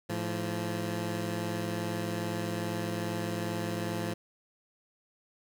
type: tone pair together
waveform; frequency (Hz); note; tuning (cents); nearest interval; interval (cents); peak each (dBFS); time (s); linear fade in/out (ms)
15% pulse; 107.6 / 172.64; A2 / F3; -38 / -20; minor sixth; 818; -28; 0.09-4.14; 10
effects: none